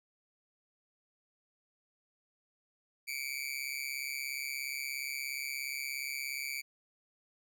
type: tone with amplitude modulation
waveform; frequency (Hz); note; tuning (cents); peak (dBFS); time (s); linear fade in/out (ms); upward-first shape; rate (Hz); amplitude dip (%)
sawtooth; 2300; D7; -37; -29; 3.07-6.62; 20; sine; 137; 90
effects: none